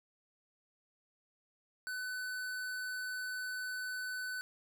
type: tone with hard clipping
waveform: sine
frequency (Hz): 1504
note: F#6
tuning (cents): +28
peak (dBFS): -39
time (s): 1.87-4.41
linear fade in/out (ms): 0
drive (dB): 17
effects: none